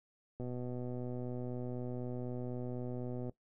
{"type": "click train", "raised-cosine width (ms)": 2, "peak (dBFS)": -29, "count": 360, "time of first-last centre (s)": [0.4, 3.295], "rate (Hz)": 124, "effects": ["noise-tail reverb RT60 0.1 s tail -17 dB re dry"]}